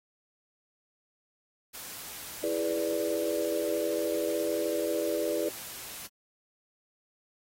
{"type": "noise", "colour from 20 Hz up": "white", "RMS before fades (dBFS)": -42, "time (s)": [1.73, 6.08], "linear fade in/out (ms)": 20}
{"type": "chord", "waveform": "sine", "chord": "E dominant seventh", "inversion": "none", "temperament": "equal", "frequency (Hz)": [329.6, 415.3, 493.9, 587.3], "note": ["E4", "G#4", "B4", "D5"], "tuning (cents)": [0, 0, 0, 0], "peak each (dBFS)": [-33, -34, -33, -32], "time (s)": [2.43, 5.49], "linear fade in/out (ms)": 5}
{"effects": ["AAC 48 kbps"]}